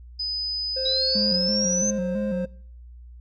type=tone; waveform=sine; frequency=5000 Hz; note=D#8; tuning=8 cents sharp; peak=-25 dBFS; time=0.19-1.37 s; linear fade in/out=10 ms
type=tone with pitch glide; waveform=triangle; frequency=524 to 527.6 Hz; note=C5 to C5; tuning=+2 to +14 cents; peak=-26 dBFS; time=0.76-2.46 s; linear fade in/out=10 ms; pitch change=+12 cents; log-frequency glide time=1.16-1.83 s
type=linear sweep; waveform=sine; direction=up; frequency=3854 to 6272 Hz; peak=-22 dBFS; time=0.85-1.91 s; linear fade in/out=10 ms
type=tone with vibrato; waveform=triangle; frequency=196 Hz; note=G3; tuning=in tune; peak=-23 dBFS; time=1.15-2.45 s; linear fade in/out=5 ms; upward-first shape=square; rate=3 Hz; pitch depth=95 cents each way
effects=noise-tail reverb RT60 0.6 s tail -23 dB re dry + added 60 Hz sine -41 dBFS peak until 3.2 s